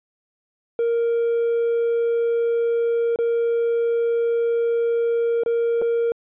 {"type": "tone with dropouts", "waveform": "triangle", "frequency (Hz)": 466.2, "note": "A#4", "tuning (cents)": 0, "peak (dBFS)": -15, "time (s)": [0.79, 6.12], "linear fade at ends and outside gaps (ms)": 1, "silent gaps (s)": [[3.16, 3.188], [5.435, 5.461], [5.816, 5.821]], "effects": ["tanh soft clip ceiling -12 dBFS", "resampled to 8000 Hz"]}